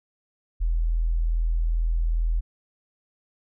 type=tone; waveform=sine; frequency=41.2 Hz; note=E1; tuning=in tune; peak=-20 dBFS; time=0.6-2.41 s; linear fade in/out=20 ms; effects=none